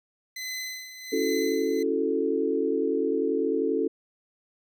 20% pulse tone with tremolo, 2029 Hz, B6, 46 cents sharp, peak -26 dBFS, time 0.36-1.83 s, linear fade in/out 5 ms, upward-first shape sine, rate 1.3 Hz, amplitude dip 70%
sine chord, F# minor seventh, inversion second, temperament equal, 277.2 / 329.6 / 370 / 440 Hz, C#4 / E4 / F#4 / A4, 0 / 0 / 0 / 0 cents, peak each -29 / -30 / -30 / -26 dBFS, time 1.12-3.88 s, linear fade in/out 10 ms
effects none

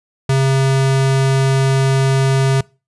square tone, 134.5 Hz, C3, 48 cents sharp, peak -12 dBFS, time 0.29-2.61 s, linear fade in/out 5 ms, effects noise-tail reverb RT60 0.3 s tail -23 dB re dry + resampled to 24000 Hz

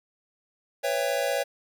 square chord, C# half-diminished seventh, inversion third, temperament just, 498.9 / 554.4 / 665.2 / 798.3 Hz, B4 / C#5 / E5 / G5, +17 / 0 / +16 / +31 cents, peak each -32 / -28 / -32 / -34 dBFS, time 0.83-1.44 s, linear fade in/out 20 ms, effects none

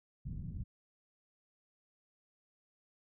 white low-pass noise, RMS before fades -41 dBFS, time 0.25-0.64 s, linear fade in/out 20 ms, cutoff 150 Hz, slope 24 dB/octave, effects none

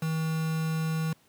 triangle tone with quantisation, 160 Hz, D#3, 49 cents sharp, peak -24 dBFS, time 0.02-1.13 s, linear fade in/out 5 ms, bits 6, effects pink hiss -63 dBFS RMS until 1.28 s + high-pass 100 Hz 12 dB/octave

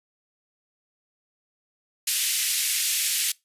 white band-pass noise, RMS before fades -25 dBFS, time 2.07-3.32 s, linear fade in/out 5 ms, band 2100 to 13000 Hz, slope 24 dB/octave, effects noise-tail reverb RT60 0.2 s tail -23 dB re dry + resampled to 32000 Hz

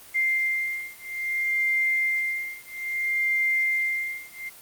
sine beating tone pair, 2100 / 2100.6 Hz, C7 / C7, +6 / +6 cents, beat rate 0.6 Hz, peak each -26 dBFS, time 0.14-4.5 s, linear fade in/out 20 ms, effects white hiss -47 dBFS RMS until 4.61 s + Opus 24 kbps

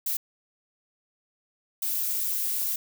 violet noise bursts at uneven times, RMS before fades -28 dBFS, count 2, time 0.06-0.17 / 1.82-2.76 s, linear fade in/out 5 ms, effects none

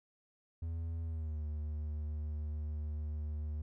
triangle tone with pitch glide, 82.41 to 75.57 Hz, E2 to D#2, 0 to -50 cents, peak -34 dBFS, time 0.62-3.62 s, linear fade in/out 5 ms, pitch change -150 cents, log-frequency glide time 1.03-1.41 s, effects none

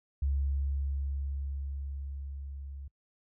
sine tone with level ramp, 69.3 Hz, C#2, in tune, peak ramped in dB -26 to -40 dBFS, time 0.22-2.88 s, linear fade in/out 5 ms, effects noise-tail reverb RT60 0.1 s tail -25 dB re dry

